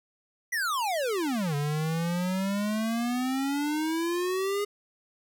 square exponential two-way sweep, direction down then up, 2016 to 142.5 to 414.3 Hz, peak -27 dBFS, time 0.52-4.65 s, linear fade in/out 10 ms, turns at 1.55 s, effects none

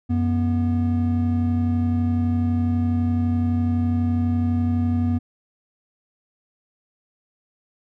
triangle tone pair together, 91.62 / 242.9 Hz, F#2 / B3, -17 / -29 cents, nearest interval octave + perfect fourth, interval 1688 cents, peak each -19 dBFS, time 0.09-5.19 s, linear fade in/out 20 ms, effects none

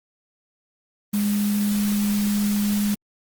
sine tone in noise, 206 Hz, G#3, 14 cents flat, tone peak -19 dBFS, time 1.13-2.95 s, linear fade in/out 10 ms, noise white, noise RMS -32 dBFS, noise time 1.13-2.95 s, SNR +10 dB, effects Opus 24 kbps

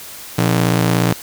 sawtooth ring-modulated tone, 147.1 Hz, D3, 3 cents sharp, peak -6 dBFS, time 0.38-1.13 s, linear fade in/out 5 ms, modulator 28.5 Hz, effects white hiss -34 dBFS RMS until 1.22 s

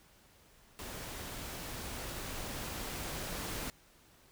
pink noise with level ramp, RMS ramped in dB -44 to -39 dBFS, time 0.79-3.7 s, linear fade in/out 0 ms, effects pink hiss -63 dBFS RMS until 4.31 s

